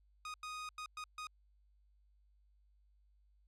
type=tone bursts at uneven times; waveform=sawtooth; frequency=1244 Hz; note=D#6; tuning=1 cent flat; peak=-39 dBFS; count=5; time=0.25-0.34 / 0.43-0.69 / 0.78-0.86 / 0.97-1.04 / 1.18-1.27 s; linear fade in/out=2 ms; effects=added 50 Hz sine -67 dBFS peak until 3.47 s + low-pass 8000 Hz 12 dB/octave